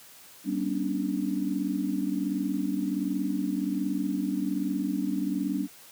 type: tone cluster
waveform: sine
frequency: 193.3 / 238 / 273.6 / 294.9 Hz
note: G3 / A#3 / C#4 / D4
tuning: -24 / +36 / -23 / +7 cents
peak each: -31 / -34 / -32 / -30 dBFS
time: 0.44-5.68 s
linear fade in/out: 50 ms
effects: white hiss -51 dBFS RMS until 5.91 s + high-pass 100 Hz 12 dB/octave